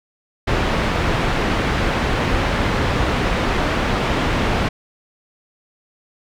pink low-pass noise, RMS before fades -19 dBFS, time 0.47-4.69 s, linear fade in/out 10 ms, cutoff 2700 Hz, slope 12 dB/octave, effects none

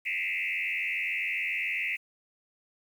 sine tone with frequency modulation, 2349 Hz, D7, in tune, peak -28 dBFS, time 0.05-1.97 s, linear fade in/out 20 ms, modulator 87.2 Hz, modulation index 4.1, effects 9-bit

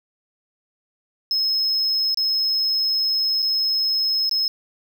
triangle tone with dropouts, 5170 Hz, E8, 34 cents flat, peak -17 dBFS, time 1.31-4.48 s, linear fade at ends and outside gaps 1 ms, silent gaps 2.145-2.173 / 3.421-3.426 / 4.294-4.312 s, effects none

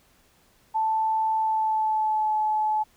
sine tone with pitch glide, 880 to 859.4 Hz, A5 to A5, 0 to -41 cents, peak -21 dBFS, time 0.74-2.84 s, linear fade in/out 20 ms, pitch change -41 cents, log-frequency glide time 1.37-2.34 s, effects pink hiss -61 dBFS RMS until 2.96 s

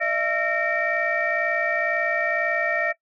sine tone cluster, 610 / 672 / 1342 / 1842 / 2309 Hz, D#5 / E5 / E6 / A#6 / D7, -34 / +33 / +31 / -21 / -30 cents, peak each -28 / -27 / -31 / -24 / -29 dBFS, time 0-2.93 s, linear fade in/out 20 ms, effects noise-tail reverb RT60 0.1 s tail -19 dB re dry + tanh soft clip ceiling -10 dBFS

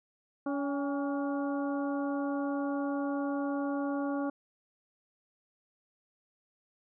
harmonic tone with a mistuned harmonic, 282.8 Hz, C#4, 35 cents sharp, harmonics 1 / 2 / 3 / 4 / 5, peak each -31 / -37 / -41 / -43 / -45 dBFS, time 0.46-4.3 s, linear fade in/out 5 ms, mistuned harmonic 3, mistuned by -56 cents, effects none

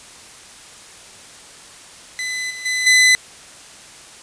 sawtooth tone with level steps, 2012 Hz, B6, 32 cents sharp, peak -19 / -26 / -15 / -6 dBFS, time 2.19-3.15 s, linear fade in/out 0 ms, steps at 2.5 / 2.65 / 2.86 s, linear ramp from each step 10 ms, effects white hiss -41 dBFS RMS until 4.22 s + resampled to 22050 Hz

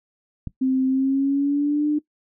click, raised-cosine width 5 ms, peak -17 dBFS, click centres 0.473 s
sine tone with pitch glide, 261.6 to 298.8 Hz, C4 to D4, 0 to +30 cents, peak -17 dBFS, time 0.61-1.99 s, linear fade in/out 10 ms, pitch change +230 cents, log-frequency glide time 0.87-1.87 s
effects noise-tail reverb RT60 0.1 s tail -19 dB re dry

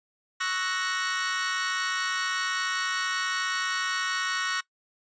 sawtooth chord, F# dominant seventh, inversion second, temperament equal with one note detuned, 1108.7 / 1312.4 / 1480 / 1864.7 Hz, C#6 / E6 / F#6 / A#6, 0 / -8 / 0 / 0 cents, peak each -29 / -32 / -27 / -28 dBFS, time 0.4-4.61 s, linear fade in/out 10 ms, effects noise-tail reverb RT60 0.1 s tail -21 dB re dry + resampled to 16000 Hz

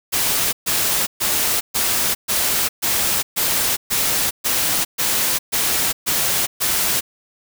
white noise bursts, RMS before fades -19 dBFS, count 13, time 0.12-7.01 s, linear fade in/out 20 ms, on 410 ms, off 130 ms, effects none

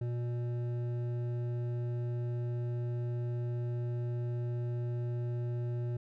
triangle tone with hard clipping, 120.5 Hz, B2, 42 cents flat, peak -34 dBFS, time 0.01-5.97 s, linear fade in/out 5 ms, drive 13 dB, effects none

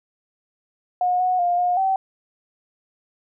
sine tone with pitch steps, 722 / 734 / 704 / 715 / 768 Hz, F#5 / F#5 / F5 / F5 / G5, -43 / -14 / +14 / +41 / -36 cents, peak -17 dBFS, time 1.01-1.96 s, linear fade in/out 2 ms, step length 190 ms, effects none

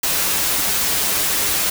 white noise with comb filter, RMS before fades -19 dBFS, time 0.03-1.7 s, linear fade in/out 5 ms, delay 8.3 ms, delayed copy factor -0.5, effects none

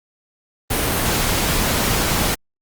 pink noise, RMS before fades -19 dBFS, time 0.7-2.35 s, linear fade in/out 10 ms, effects Opus 32 kbps

